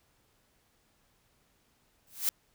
blue noise with exponential growth, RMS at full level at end -25 dBFS, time 2.07-2.29 s, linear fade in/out 0 ms, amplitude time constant 46 ms, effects pink hiss -70 dBFS RMS until 2.54 s

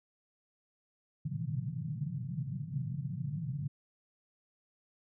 white band-pass noise, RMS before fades -37 dBFS, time 1.25-3.68 s, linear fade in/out 5 ms, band 120 to 160 Hz, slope 48 dB/octave, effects none

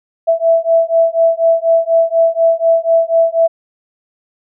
sine beating tone pair, 659.3 / 663.4 Hz, E5 / E5, 0 / +11 cents, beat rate 4.1 Hz, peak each -12 dBFS, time 0.27-3.48 s, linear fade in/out 20 ms, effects none

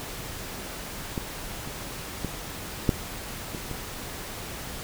clicks, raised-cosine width 3 ms, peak -15 / -22 / -16 / -6 / -21 / -21 dBFS, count 6, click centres 1.178 / 1.675 / 2.247 / 2.892 / 3.548 / 3.713 s, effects pink hiss -37 dBFS RMS until 4.83 s

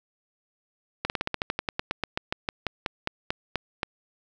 slowing click train, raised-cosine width 0.3 ms, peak -10 dBFS, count 22, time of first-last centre 1.05-3.831 s, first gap 49 ms, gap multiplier 1.09, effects none

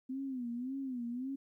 sine tone with vibrato, 253.8 Hz, B3, 47 cents sharp, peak -36 dBFS, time 0.09-1.36 s, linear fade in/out 10 ms, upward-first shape sine, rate 1.8 Hz, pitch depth 130 cents each way, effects 13-bit

